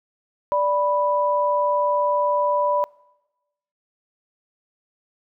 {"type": "tone pair together", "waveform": "sine", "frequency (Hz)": [586.3, 986], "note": ["D5", "B5"], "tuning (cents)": [-3, -3], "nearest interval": "major sixth", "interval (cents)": 900, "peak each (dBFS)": -20, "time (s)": [0.52, 2.84], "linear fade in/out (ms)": 0, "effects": ["noise-tail reverb RT60 1.0 s tail -24 dB re dry"]}